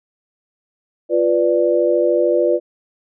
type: chord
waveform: sine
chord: B diminished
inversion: second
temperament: equal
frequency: 349.2 / 493.9 / 587.3 Hz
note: F4 / B4 / D5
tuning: 0 / 0 / 0 cents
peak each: -17 dBFS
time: 1.09-2.6 s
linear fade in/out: 50 ms
effects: none